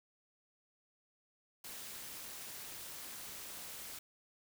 white noise with amplitude modulation, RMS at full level -45 dBFS, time 1.64-3.99 s, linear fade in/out 5 ms, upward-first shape sine, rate 241 Hz, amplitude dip 55%, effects none

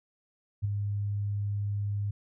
sine tone with ADSR envelope, 102 Hz, G#2, 31 cents flat, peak -23 dBFS, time 0.62-2.11 s, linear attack 27 ms, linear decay 13 ms, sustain -5 dB, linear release 6 ms, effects none

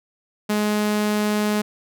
sawtooth tone, 210.1 Hz, G#3, 20 cents sharp, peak -15 dBFS, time 0.49-1.62 s, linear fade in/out 10 ms, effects none

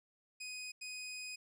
20% pulse tone bursts at uneven times, 2500 Hz, D#7, 8 cents sharp, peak -38 dBFS, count 2, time 0.4-0.72 / 0.81-1.36 s, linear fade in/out 10 ms, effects resampled to 32000 Hz

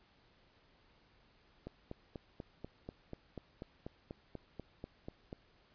click train, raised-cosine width 2 ms, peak -30 dBFS, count 16, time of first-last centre 1.67-5.329 s, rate 4.1 Hz, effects pink hiss -68 dBFS RMS until 5.74 s + resampled to 11025 Hz

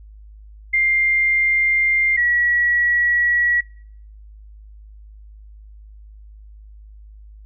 sine tone pair in turn, 2100 / 1926.8 Hz, C7 / B6, +6 / -43 cents, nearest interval minor second, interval 149 cents, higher first, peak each -14 dBFS, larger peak neither, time 0.73-2.17 / 2.17-3.61 s, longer neither, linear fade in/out 10 ms, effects noise-tail reverb RT60 0.6 s tail -25 dB re dry + added 52 Hz sine -39 dBFS peak until 7.45 s

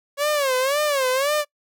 sawtooth tone with vibrato, 554 Hz, C#5, 1 cent flat, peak -15 dBFS, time 0.17-1.45 s, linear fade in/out 50 ms, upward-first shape sine, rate 1.9 Hz, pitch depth 150 cents each way, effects noise-tail reverb RT60 0.1 s tail -24 dB re dry

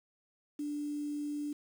sine tone with quantisation, 293.7 Hz, D4, in tune, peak -34 dBFS, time 0.59-1.53 s, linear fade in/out 5 ms, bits 9, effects none

